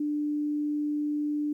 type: tone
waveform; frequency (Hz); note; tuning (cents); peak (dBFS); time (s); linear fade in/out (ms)
sine; 296.4; D4; +16; -26; 0-1.53; 5
effects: 11-bit